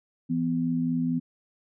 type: tone pair together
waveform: sine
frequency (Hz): 166.8 / 251.2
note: E3 / B3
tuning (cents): +21 / +30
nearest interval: perfect fifth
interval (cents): 709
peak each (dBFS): -28 / -25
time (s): 0.29-1.2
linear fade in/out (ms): 20
effects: none